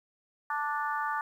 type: harmonic tone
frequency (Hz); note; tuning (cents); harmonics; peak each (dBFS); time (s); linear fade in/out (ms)
293.7; D4; 0; 3 / 4 / 5 / 6; -33 / -33 / -36 / -39; 0.5-1.21; 2
effects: 10-bit